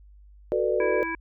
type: chord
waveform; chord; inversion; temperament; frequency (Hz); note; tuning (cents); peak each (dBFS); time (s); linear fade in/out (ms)
sine; B minor seventh; second; just; 370.4 / 444.5 / 493.9 / 592.7; F#4 / A4 / B4 / D5; +2 / +18 / 0 / +16; -27; 0.52-1.03; 0
type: harmonic tone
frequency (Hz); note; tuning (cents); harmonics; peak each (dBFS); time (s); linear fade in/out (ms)
329.6; E4; 0; 1 / 3 / 5 / 7; -33 / -33 / -33 / -33; 0.8-1.15; 2
effects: added 50 Hz sine -48 dBFS peak until 1.2 s